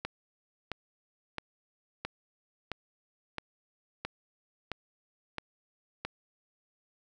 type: click train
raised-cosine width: 0.3 ms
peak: -18 dBFS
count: 10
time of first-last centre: 0.05-6.05 s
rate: 1.5 Hz
effects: none